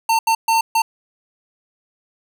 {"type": "tone bursts at uneven times", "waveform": "square", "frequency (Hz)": 903, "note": "A5", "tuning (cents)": 45, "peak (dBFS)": -14, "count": 4, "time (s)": [[0.09, 0.19], [0.27, 0.35], [0.48, 0.61], [0.75, 0.82]], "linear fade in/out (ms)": 5, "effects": []}